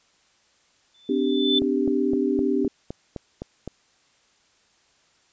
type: tone with exponential growth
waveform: sine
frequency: 3520 Hz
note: A7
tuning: in tune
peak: -17 dBFS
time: 0.94-1.59 s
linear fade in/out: 5 ms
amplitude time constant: 140 ms
type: chord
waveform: sine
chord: C suspended second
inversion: none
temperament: equal with one note detuned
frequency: 255.9 / 293.7 / 392 Hz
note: C4 / D4 / G4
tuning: -38 / 0 / 0 cents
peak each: -24 dBFS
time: 1.09-2.68 s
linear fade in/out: 5 ms
type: click train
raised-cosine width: 2 ms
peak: -18 dBFS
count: 9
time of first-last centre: 1.62-3.677 s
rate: 3.89 Hz
effects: white hiss -62 dBFS RMS until 5.32 s + resampled to 16000 Hz